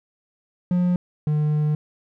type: tone pair in turn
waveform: triangle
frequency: 178.5 / 150.84 Hz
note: F3 / D3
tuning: +38 / +47 cents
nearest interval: minor third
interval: 291 cents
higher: first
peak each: -15 / -16 dBFS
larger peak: first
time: 0.71-0.96 / 1.27-1.75 s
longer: second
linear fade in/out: 2 ms
effects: none